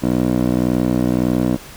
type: tone with band-pass filter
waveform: 15% pulse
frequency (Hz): 61.74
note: B1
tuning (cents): 0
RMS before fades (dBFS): -17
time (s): 0.02-1.57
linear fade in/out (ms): 20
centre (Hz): 330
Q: 1.9
effects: pink hiss -38 dBFS RMS until 1.76 s